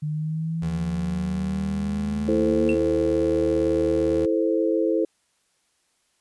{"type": "exponential sweep", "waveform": "sine", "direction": "up", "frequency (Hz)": [150, 233.1], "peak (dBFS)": -24, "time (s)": [0.02, 2.75], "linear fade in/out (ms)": 10}
{"type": "tone", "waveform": "25% pulse", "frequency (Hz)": 77.78, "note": "D#2", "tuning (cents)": 0, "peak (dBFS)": -27, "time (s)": [0.62, 4.26], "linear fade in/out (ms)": 5}
{"type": "chord", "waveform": "sine", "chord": "A minor", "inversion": "second", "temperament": "equal with one note detuned", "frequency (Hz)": [329.6, 437.7, 523.3], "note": ["E4", "A4", "C5"], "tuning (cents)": [0, -9, 0], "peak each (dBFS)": [-22, -24, -25], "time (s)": [2.28, 5.05], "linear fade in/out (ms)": 5}
{"type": "tone with exponential decay", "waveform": "triangle", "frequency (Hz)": 2699, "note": "E7", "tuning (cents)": 40, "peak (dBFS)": -23, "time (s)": [2.69, 2.81], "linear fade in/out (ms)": 1, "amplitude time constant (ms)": 24}
{"effects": ["white hiss -68 dBFS RMS until 6.2 s", "resampled to 24000 Hz"]}